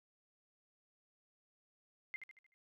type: tone with echo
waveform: sine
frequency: 2093 Hz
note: C7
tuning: in tune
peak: -39 dBFS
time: 2.14-2.16 s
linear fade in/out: 0 ms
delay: 76 ms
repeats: 5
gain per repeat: -7 dB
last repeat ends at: 2.54 s
effects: none

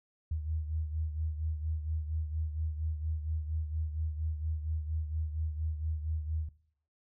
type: beating tone pair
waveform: sine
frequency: 77.78 / 82.08 Hz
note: D#2 / E2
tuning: 0 / -7 cents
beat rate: 4.3 Hz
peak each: -32 / -40 dBFS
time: 0.31-6.49 s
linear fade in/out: 5 ms
effects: noise-tail reverb RT60 0.6 s tail -18 dB re dry

